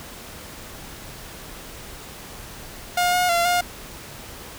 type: tone with pitch steps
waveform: sawtooth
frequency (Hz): 712 / 720 / 687 / 710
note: F5 / F#5 / F5 / F5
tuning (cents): +33 / -47 / -29 / +28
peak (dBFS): -14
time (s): 2.97-3.61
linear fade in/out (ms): 5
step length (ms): 160
effects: pink hiss -39 dBFS RMS until 4.58 s